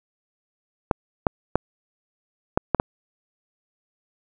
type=clicks; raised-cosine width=1 ms; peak=-3 dBFS; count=6; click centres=0.912 / 1.268 / 1.556 / 2.575 / 2.747 / 2.799 s; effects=none